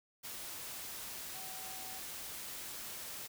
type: tone in noise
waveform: sine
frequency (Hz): 757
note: F#5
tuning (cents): +39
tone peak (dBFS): -52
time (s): 1.33-2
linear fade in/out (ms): 20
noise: white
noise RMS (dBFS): -45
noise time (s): 0.23-3.28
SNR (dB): -10
effects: none